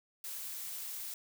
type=noise; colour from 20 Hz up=blue; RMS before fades=-42 dBFS; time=0.24-1.14 s; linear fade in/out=2 ms; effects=none